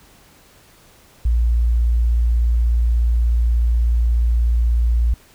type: tone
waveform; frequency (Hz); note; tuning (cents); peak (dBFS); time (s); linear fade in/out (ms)
sine; 58.27; A#1; 0; -13; 1.25-5.14; 5
effects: pink hiss -50 dBFS RMS until 5.34 s